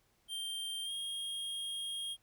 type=tone with pitch glide; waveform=square; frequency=3165 to 3250 Hz; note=G7 to G#7; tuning=+16 to -38 cents; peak=-38 dBFS; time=0.28-2.17 s; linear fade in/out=50 ms; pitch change=+46 cents; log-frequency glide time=0.84-0.91 s; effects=pink hiss -73 dBFS RMS until 2.22 s